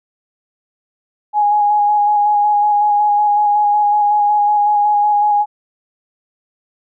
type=tone with vibrato; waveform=sine; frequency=830.6 Hz; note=G#5; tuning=in tune; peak=-10 dBFS; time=1.33-5.46 s; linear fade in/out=50 ms; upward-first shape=square; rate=5.4 Hz; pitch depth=15 cents each way; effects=none